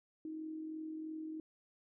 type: tone with amplitude modulation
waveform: sine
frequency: 315 Hz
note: D#4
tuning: 21 cents sharp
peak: -39 dBFS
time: 0.25-1.4 s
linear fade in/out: 2 ms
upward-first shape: sine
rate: 43 Hz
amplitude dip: 40%
effects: none